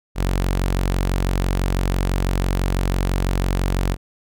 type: tone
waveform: sawtooth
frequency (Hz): 46.02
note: F#1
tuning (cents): -9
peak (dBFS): -14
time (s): 0.15-3.97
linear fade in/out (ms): 50
effects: none